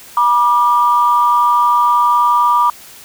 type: tone pair together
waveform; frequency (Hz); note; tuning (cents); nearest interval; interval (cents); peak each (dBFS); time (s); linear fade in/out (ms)
sine; 968 / 1187.7; B5 / D6; -35 / +19; major third; 354; -11; 0.17-2.7; 2
effects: tanh soft clip ceiling -1 dBFS + white hiss -38 dBFS RMS until 3.04 s